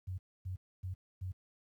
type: tone bursts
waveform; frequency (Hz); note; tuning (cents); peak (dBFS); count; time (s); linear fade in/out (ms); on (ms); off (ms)
sine; 92.5; F#2; 0; -36; 4; 0.07-1.32; 10; 110; 270
effects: high-pass 60 Hz 12 dB/octave + 12-bit